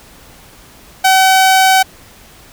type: tone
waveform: sawtooth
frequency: 760 Hz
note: F#5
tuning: 46 cents sharp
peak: -3 dBFS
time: 1.04-1.83 s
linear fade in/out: 10 ms
effects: pink hiss -41 dBFS RMS until 2.52 s